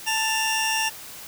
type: tone pair together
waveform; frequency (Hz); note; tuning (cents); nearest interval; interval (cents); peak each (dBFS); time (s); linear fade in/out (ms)
20% pulse; 883.2 / 2796; A5 / F7; +6 / +1; octave + minor sixth; 1995; -20; 0.06-0.9; 20
effects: white hiss -40 dBFS RMS until 1.27 s